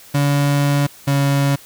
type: tone pair in turn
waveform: 35% pulse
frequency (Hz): 142.8 / 140.02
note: D3 / C#3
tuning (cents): -48 / +18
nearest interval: unison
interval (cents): 34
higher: first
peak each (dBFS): -12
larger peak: neither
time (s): 0.14-0.87 / 1.07-1.56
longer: first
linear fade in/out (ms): 10
effects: white hiss -43 dBFS RMS until 1.65 s